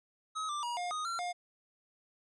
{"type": "tone with pitch steps", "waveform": "square", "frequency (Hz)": [1273, 1181, 956, 711, 1243, 1365, 710], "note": ["D#6", "D6", "A#5", "F5", "D#6", "F6", "F5"], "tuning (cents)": [39, 9, 43, 31, -2, -40, 28], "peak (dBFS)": -35, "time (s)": [0.35, 1.33], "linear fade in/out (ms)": 20, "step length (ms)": 140, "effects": ["resampled to 22050 Hz"]}